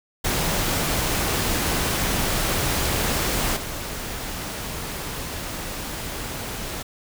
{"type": "noise with level steps", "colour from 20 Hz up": "pink", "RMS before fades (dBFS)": [-23, -31], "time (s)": [0.24, 6.83], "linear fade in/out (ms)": 10, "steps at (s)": 3.56, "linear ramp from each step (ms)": 10, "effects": []}